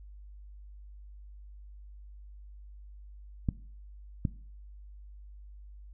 clicks, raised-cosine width 5 ms, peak -15 dBFS, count 2, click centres 3.488 / 4.252 s, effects noise-tail reverb RT60 0.5 s tail -19 dB re dry + added 50 Hz sine -46 dBFS peak until 5.93 s

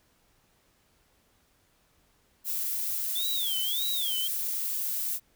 violet noise, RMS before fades -31 dBFS, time 2.44-5.2 s, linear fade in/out 50 ms
triangle tone with vibrato, 3438 Hz, A7, 41 cents flat, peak -29 dBFS, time 3.15-4.28 s, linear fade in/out 10 ms, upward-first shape sine, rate 1.7 Hz, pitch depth 220 cents each way
effects pink hiss -67 dBFS RMS until 5.35 s

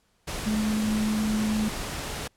sine tone in noise, 214.9 Hz, A3, 41 cents flat, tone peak -23 dBFS, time 0.46-1.69 s, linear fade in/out 10 ms, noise pink, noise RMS -33 dBFS, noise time 0.27-2.28 s, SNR +7 dB, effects pink hiss -68 dBFS RMS until 2.36 s + low-pass 11000 Hz 12 dB/octave

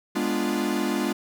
45% pulse chord, G# diminished seventh, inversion none, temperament equal, 207.7 / 246.9 / 293.7 / 349.2 Hz, G#3 / B3 / D4 / F4, 0 / 0 / 0 / 0 cents, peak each -29 dBFS, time 0.15-1.13 s, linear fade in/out 10 ms, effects none

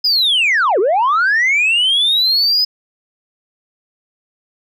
sine linear two-way sweep, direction down then up, 5070 to 345.9 to 5070 Hz, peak -9 dBFS, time 0.04-2.65 s, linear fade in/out 10 ms, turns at 0.79 s, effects tanh soft clip ceiling -9 dBFS

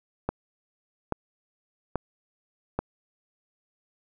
click train, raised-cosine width 1 ms, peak -12 dBFS, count 4, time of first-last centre 0.29-2.79 s, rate 1.2 Hz, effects none

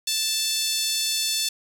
5% pulse tone with high-pass filter, 882 Hz, A5, 4 cents sharp, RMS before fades -25 dBFS, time 0.07-1.49 s, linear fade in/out 5 ms, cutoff 3700 Hz, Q 2, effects 7-bit

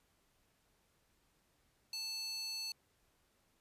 square tone with high-pass filter, 880 Hz, A5, in tune, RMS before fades -42 dBFS, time 1.93-2.72 s, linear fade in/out 2 ms, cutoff 4100 Hz, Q 4, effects pink hiss -75 dBFS RMS until 3.6 s + resampled to 32000 Hz

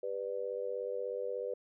sine tone with amplitude modulation, 494.8 Hz, B4, 3 cents sharp, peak -30 dBFS, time 0.03-1.54 s, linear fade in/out 5 ms, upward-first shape sine, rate 96.6 Hz, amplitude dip 100%, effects none

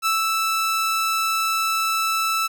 sawtooth tone with ADSR envelope, 1318.5 Hz, E6, in tune, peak -14 dBFS, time 0.02-2.48 s, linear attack 41 ms, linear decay 150 ms, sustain -2 dB, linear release 21 ms, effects 9-bit

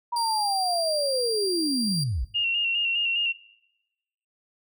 sine linear sweep, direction down, 964 to 46.66 Hz, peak -24 dBFS, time 0.12-2.25 s, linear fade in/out 10 ms
35% pulse tone, 4743 Hz, D8, 16 cents sharp, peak -26 dBFS, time 0.16-2.04 s, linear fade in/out 5 ms
sine tone with vibrato, 2783 Hz, F7, 7 cents flat, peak -22 dBFS, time 2.34-3.33 s, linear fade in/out 20 ms, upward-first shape square, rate 4.9 Hz, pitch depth 33 cents each way
effects noise-tail reverb RT60 1.0 s tail -22 dB re dry

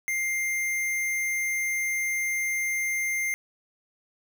square tone, 2100 Hz, C7, 6 cents sharp, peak -26 dBFS, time 0.08-3.34 s, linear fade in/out 0 ms, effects none

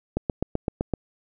click train, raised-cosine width 2 ms, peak -10 dBFS, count 7, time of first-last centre 0.17-0.937 s, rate 7.82 Hz, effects none

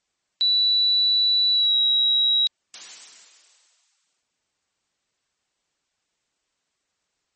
sine tone with pitch glide, 3951 to 3856 Hz, B7 to B7, 0 to -42 cents, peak -16 dBFS, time 0.41-2.47 s, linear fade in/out 0 ms, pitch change -42 cents, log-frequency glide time 1.52-1.75 s
blue noise with exponential decay, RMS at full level -30 dBFS, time 2.74-4.22 s, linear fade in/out 1 ms, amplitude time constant 320 ms
effects white hiss -75 dBFS RMS until 7.35 s + MP3 32 kbps

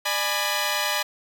10% pulse chord, G# diminished, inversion second, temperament equal with one note detuned, 598.6 / 830.6 / 987.8 Hz, D5 / G#5 / B5, +33 / 0 / 0 cents, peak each -19 dBFS, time 0.05-1.03 s, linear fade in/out 10 ms, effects none

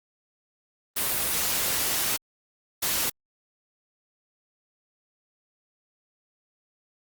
white noise bursts at uneven times, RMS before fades -26 dBFS, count 2, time 0.96-2.17 / 2.82-3.1 s, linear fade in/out 10 ms, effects Opus 32 kbps

